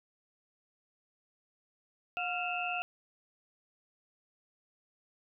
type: tone cluster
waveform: sine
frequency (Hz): 718 / 1381 / 2601 / 2758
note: F5 / F6 / E7 / F7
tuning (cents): +48 / -20 / -24 / -22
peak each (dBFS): -36 / -40 / -37 / -39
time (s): 2.17-2.82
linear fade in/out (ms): 0
effects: none